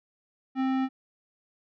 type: tone with tanh clipping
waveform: sine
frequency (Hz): 263.3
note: C4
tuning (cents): +11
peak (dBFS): -26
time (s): 0.55-0.89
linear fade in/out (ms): 50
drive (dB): 17
effects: none